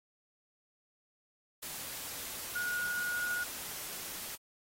sine tone in noise, 1446 Hz, F#6, 40 cents flat, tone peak -32 dBFS, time 2.55-3.44 s, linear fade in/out 10 ms, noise white, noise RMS -42 dBFS, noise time 1.62-4.36 s, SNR +7 dB, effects AAC 48 kbps

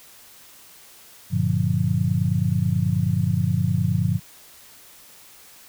sine chord, G minor seventh, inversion none, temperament just, 98 / 117.6 / 147 / 176.4 Hz, G2 / Bb2 / D3 / F3, 0 / +16 / +2 / +18 cents, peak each -24 dBFS, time 1.3-4.2 s, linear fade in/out 50 ms, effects white hiss -48 dBFS RMS until 5.68 s

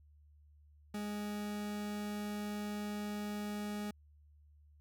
40% pulse tone, 207.7 Hz, G#3, in tune, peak -37 dBFS, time 0.94-3.91 s, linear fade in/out 5 ms, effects added 74 Hz sine -60 dBFS peak until 4.8 s

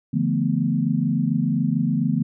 sine chord, B half-diminished seventh, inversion first, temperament equal with one note detuned, 146.83 / 171.22 / 220 / 246.9 Hz, D3 / F3 / A3 / B3, 0 / -34 / 0 / 0 cents, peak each -24 dBFS, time 0.13-2.23 s, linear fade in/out 10 ms, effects none

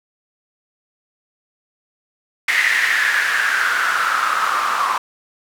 white noise with band-pass filter sweep, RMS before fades -18 dBFS, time 2.48-4.98 s, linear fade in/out 5 ms, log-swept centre 2000 to 1100 Hz, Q 6.7, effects none

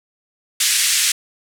white band-pass noise, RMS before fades -17 dBFS, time 0.6-1.12 s, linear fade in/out 5 ms, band 1800 to 10000 Hz, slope 24 dB/octave, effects none

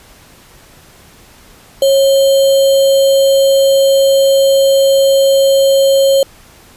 sine tone with sample-and-hold, 546 Hz, C#5, 26 cents flat, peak -6 dBFS, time 1.82-6.23 s, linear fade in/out 2 ms, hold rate 3675 Hz, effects pink hiss -42 dBFS RMS until 6.76 s + resampled to 32000 Hz

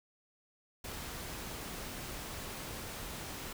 pink noise, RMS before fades -43 dBFS, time 0.84-3.53 s, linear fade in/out 5 ms, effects none

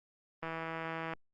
click train, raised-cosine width 0.5 ms, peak -24 dBFS, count 116, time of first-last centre 0.43-1.136 s, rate 163 Hz, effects Opus 24 kbps

